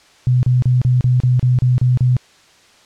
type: tone bursts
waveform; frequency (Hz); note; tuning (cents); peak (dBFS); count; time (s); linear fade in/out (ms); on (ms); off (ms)
sine; 125.4; B2; +27; -10; 10; 0.27-2.167; 0; 160; 33
effects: white hiss -49 dBFS RMS until 2.85 s + low-pass 6000 Hz 12 dB/octave